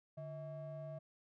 triangle ring-modulated tone, 246.9 Hz, B3, in tune, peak -39 dBFS, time 0.17-0.99 s, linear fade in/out 10 ms, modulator 394 Hz, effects none

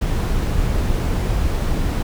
brown noise, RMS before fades -19 dBFS, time 0.01-2.03 s, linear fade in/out 10 ms, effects none

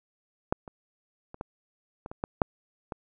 clicks, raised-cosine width 1 ms, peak -10 / -28 / -28 / -20 / -24 / -25 / -15 / -6 / -20 dBFS, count 9, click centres 0.525 / 0.678 / 1.344 / 1.411 / 2.061 / 2.115 / 2.239 / 2.418 / 2.922 s, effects none

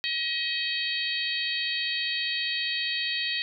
harmonic tone, 635 Hz, D#5, 35 cents sharp, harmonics 3 / 4 / 5 / 6 / 7, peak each -33 / -33 / -33 / -33 / -33 dBFS, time 0.04-3.42 s, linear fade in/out 0 ms, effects none

